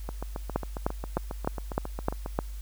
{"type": "two click trains", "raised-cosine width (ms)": 1, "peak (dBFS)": [-20, -11], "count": [17, 7], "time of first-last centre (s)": [[0.09, 2.261], [0.56, 2.389]], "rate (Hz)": [7.37, 3.28], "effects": ["added 50 Hz sine -35 dBFS peak until 2.61 s", "white hiss -54 dBFS RMS until 2.61 s"]}